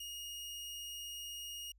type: tone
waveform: sawtooth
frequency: 2864 Hz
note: F7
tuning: 43 cents sharp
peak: -40 dBFS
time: 0-1.72 s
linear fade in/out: 5 ms
effects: added 50 Hz sine -63 dBFS peak until 1.78 s